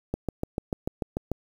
click train, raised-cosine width 2 ms, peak -14 dBFS, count 9, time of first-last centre 0.14-1.316 s, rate 6.8 Hz, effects 8-bit

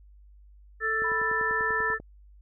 harmonic tone, 441.6 Hz, A4, 6 cents sharp, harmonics 1 / 3 / 4, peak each -33 / -31 / -26 dBFS, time 0.8-1.99 s, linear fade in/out 50 ms
click train, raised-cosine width 2 ms, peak -28 dBFS, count 11, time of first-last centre 1.02-2 s, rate 10.2 Hz
sine tone, 987.8 Hz, B5, in tune, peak -33 dBFS, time 1.04-1.94 s, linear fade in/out 5 ms
effects added 50 Hz sine -50 dBFS peak until 2.41 s

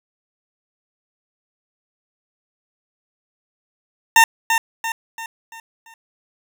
20% pulse tone with echo, 909 Hz, A#5, 44 cents flat, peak -3 dBFS, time 4.16-4.24 s, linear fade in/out 2 ms, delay 340 ms, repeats 5, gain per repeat -7 dB, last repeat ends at 5.94 s, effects none

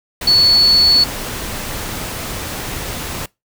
sine tone in noise, 4422 Hz, C#8, 5 cents flat, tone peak -8 dBFS, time 0.27-1.04 s, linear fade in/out 5 ms, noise pink, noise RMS -25 dBFS, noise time 0.21-3.26 s, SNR +14 dB, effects noise-tail reverb RT60 0.2 s tail -23 dB re dry

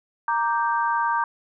sine chord, G minor, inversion first, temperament equal, 932.3 / 1174.7 / 1568 Hz, Bb5 / D6 / G6, 0 / 0 / 0 cents, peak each -22 / -26 / -27 dBFS, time 0.28-1.24 s, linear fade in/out 2 ms, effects none

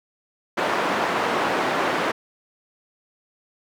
white band-pass noise, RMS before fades -23 dBFS, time 0.57-2.12 s, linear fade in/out 10 ms, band 240 to 1300 Hz, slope 12 dB/octave, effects none

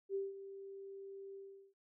sine tone with ADSR envelope, 392 Hz, G4, in tune, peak -34 dBFS, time 0.09-1.74 s, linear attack 59 ms, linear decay 180 ms, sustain -13 dB, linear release 390 ms, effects none

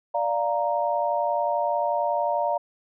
sine chord, Bb major, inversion first, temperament equal, 587.3 / 698.5 / 932.3 Hz, D5 / F5 / Bb5, 0 / 0 / 0 cents, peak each -26 dBFS, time 0.14-2.58 s, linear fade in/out 10 ms, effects none

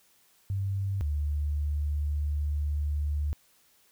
sine tone pair in turn, 97.7 / 73.66 Hz, G2 / D2, -5 / +6 cents, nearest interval perfect fourth, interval 489 cents, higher first, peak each -27 / -26 dBFS, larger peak second, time 0.5-1.01 / 1.01-3.33 s, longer second, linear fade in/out 0 ms, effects white hiss -64 dBFS RMS until 3.91 s

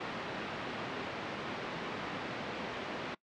pink band-pass noise, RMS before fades -40 dBFS, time 0-3.15 s, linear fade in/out 10 ms, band 200 to 3000 Hz, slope 12 dB/octave, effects noise-tail reverb RT60 0.1 s tail -22 dB re dry + low-pass 5000 Hz 12 dB/octave

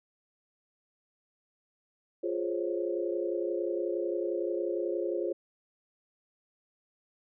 sine chord, Db major seventh, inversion first, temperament equal, 349.2 / 415.3 / 523.3 / 554.4 Hz, F4 / Ab4 / C5 / Db5, 0 / 0 / 0 / 0 cents, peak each -32 / -35 / -36 / -37 dBFS, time 2.23-5.33 s, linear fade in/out 10 ms, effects none

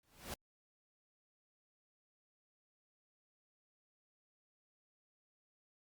pink noise with exponential growth, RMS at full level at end -41 dBFS, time 0.03-0.34 s, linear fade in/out 2 ms, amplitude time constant 67 ms, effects Opus 48 kbps

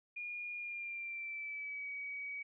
sine tone with pitch glide, 2429 to 2266 Hz, D#7 to C#7, -42 to +37 cents, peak -40 dBFS, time 0.16-2.43 s, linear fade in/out 10 ms, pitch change -121 cents, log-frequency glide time 0.55-1.88 s, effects none

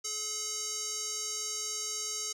square tone with band-pass filter, 427.8 Hz, A4, 49 cents flat, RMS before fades -36 dBFS, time 0.04-2.33 s, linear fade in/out 10 ms, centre 6400 Hz, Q 4.3, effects none

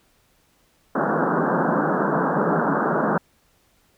pink band-pass noise, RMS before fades -21 dBFS, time 0.95-3.18 s, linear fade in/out 5 ms, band 150 to 1600 Hz, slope 96 dB/octave, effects pink hiss -62 dBFS RMS until 3.97 s

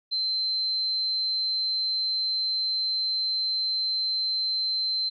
sine tone, 4100 Hz, C8, 36 cents flat, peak -24 dBFS, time 0.11-5.1 s, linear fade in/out 20 ms, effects none

